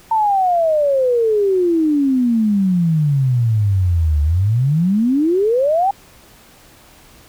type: exponential two-way sweep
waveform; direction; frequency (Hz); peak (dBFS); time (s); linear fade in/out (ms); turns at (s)
sine; down then up; 910 to 72.4 to 813; -12; 0.11-5.91; 5; 4.22
effects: pink hiss -46 dBFS RMS until 7.28 s